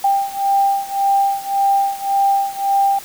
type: beating tone pair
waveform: sine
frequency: 791 / 792.8 Hz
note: G5 / G5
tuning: +15 / +19 cents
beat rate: 1.8 Hz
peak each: -16 / -18 dBFS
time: 0.04-2.99 s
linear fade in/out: 5 ms
effects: white hiss -36 dBFS RMS until 3.04 s